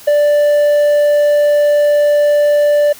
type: tone with ADSR envelope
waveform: triangle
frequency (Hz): 587.3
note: D5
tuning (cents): 0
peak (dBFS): -3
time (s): 0.07-2.93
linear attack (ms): 11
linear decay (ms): 6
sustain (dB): -3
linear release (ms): 10
effects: white hiss -37 dBFS RMS until 2.99 s